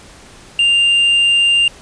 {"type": "tone with tanh clipping", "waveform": "sine", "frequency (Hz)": 2794, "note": "F7", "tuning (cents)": 0, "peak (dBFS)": -10, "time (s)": [0.59, 1.68], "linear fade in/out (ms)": 2, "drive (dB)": 3, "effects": ["pink hiss -40 dBFS RMS until 1.81 s", "resampled to 22050 Hz"]}